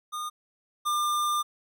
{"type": "tone pair in turn", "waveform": "square", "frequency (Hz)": [1220, 1198.3], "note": ["D#6", "D6"], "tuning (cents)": [-34, 34], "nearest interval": "unison", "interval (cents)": 32, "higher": "first", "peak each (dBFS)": [-32, -25], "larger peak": "second", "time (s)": [[0.12, 0.3], [0.85, 1.43]], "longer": "second", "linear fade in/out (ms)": 20, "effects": []}